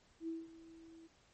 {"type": "tone with ADSR envelope", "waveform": "sine", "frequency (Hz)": 327.7, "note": "E4", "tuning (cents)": -10, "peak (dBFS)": -37, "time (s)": [0.2, 1.08], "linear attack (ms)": 79, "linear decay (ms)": 190, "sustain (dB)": -17, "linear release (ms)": 20, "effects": ["pink hiss -69 dBFS RMS until 1.33 s", "MP3 32 kbps"]}